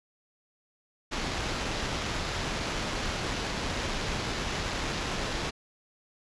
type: noise with sample-and-hold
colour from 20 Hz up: pink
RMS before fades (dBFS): -32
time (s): 1.11-5.51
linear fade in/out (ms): 20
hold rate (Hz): 8820
effects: resampled to 22050 Hz